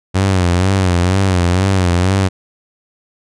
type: tone with vibrato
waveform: sawtooth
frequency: 92.1 Hz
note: F#2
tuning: 7 cents flat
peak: -7 dBFS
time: 0.14-2.29 s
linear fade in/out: 20 ms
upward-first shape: sine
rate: 2.1 Hz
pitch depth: 99 cents each way
effects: resampled to 22050 Hz